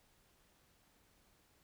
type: silence
effects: pink hiss -71 dBFS RMS until 1.63 s